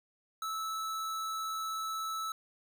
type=tone; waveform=square; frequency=1309 Hz; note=E6; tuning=13 cents flat; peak=-35 dBFS; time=0.42-2.32 s; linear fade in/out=2 ms; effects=none

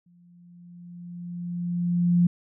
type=tone with exponential growth; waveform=sine; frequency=174.61 Hz; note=F3; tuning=in tune; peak=-15 dBFS; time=0.06-2.27 s; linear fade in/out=5 ms; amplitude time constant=480 ms; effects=none

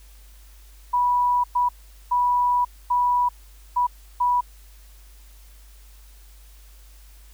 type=tone bursts at uneven times; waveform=sine; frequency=980 Hz; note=B5; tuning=14 cents flat; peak=-17 dBFS; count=6; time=0.93-1.44 / 1.55-1.69 / 2.11-2.65 / 2.9-3.29 / 3.76-3.87 / 4.2-4.41 s; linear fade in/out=10 ms; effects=added 50 Hz sine -45 dBFS peak until 7.33 s + white hiss -55 dBFS RMS until 7.33 s

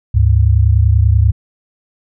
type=tone pair together; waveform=sine; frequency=73.1 / 103.38 Hz; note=D2 / G#2; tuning=-7 / -7 cents; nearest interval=tritone; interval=600 cents; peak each=-10 dBFS; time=0.14-1.32 s; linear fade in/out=10 ms; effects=none

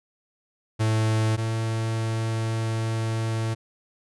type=tone pair in turn; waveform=45% pulse; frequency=110 / 112.12 Hz; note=A2 / A2; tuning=0 / +33 cents; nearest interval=unison; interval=33 cents; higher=second; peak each=-20 / -24 dBFS; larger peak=first; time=0.79-1.37 / 1.37-3.55 s; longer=second; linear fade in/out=20 ms; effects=resampled to 24000 Hz

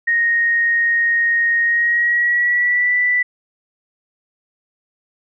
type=tone with pitch glide; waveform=sine; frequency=1864.7 to 1975.6 Hz; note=A#6 to B6; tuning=0 to 0 cents; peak=-13 dBFS; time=0.07-3.23 s; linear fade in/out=10 ms; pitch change=+100 cents; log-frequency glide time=1.62-2.95 s; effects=none

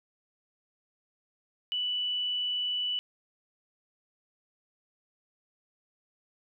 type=tone; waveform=sine; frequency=2967 Hz; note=F#7; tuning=4 cents sharp; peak=-28 dBFS; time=1.72-2.99 s; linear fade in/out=0 ms; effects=none

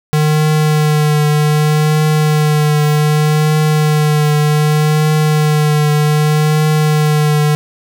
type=tone with vibrato; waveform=square; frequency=151.7 Hz; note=D#3; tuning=44 cents flat; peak=-10 dBFS; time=0.13-7.55 s; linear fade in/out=0 ms; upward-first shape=triangle; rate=0.65 Hz; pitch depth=25 cents each way; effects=none

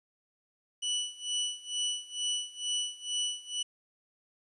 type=tone with tremolo; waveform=sawtooth; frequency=2960 Hz; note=F#7; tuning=in tune; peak=-25 dBFS; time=0.82-3.63 s; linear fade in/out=10 ms; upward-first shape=sine; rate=2.2 Hz; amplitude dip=90%; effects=resampled to 24000 Hz + 11-bit

